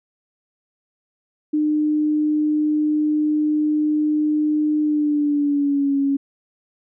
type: tone with pitch glide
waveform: sine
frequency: 302.8 to 277.7 Hz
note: D#4 to C#4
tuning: -47 to +3 cents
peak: -16 dBFS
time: 1.53-6.17 s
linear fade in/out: 10 ms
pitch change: -150 cents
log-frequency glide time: 4.81-5.97 s
effects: none